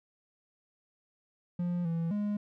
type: tone with pitch steps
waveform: triangle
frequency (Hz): 175.6 / 166.2 / 207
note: F3 / E3 / G#3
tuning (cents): +10 / +15 / -5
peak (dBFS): -27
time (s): 1.59-2.37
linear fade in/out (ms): 5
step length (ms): 260
effects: none